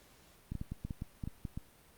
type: clicks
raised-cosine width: 5 ms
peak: -26 dBFS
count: 11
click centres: 0.52 / 0.553 / 0.614 / 0.72 / 0.85 / 0.908 / 1.021 / 1.238 / 1.275 / 1.452 / 1.575 s
effects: pink hiss -62 dBFS RMS until 1.97 s + Opus 48 kbps